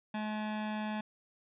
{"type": "tone pair together", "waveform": "sawtooth", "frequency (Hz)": [213.6, 427.2], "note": ["G#3", "G#4"], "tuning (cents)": [49, 49], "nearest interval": "octave", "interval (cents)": 1200, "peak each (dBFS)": [-30, -37], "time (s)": [0.14, 1.01], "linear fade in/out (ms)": 5, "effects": ["resampled to 8000 Hz"]}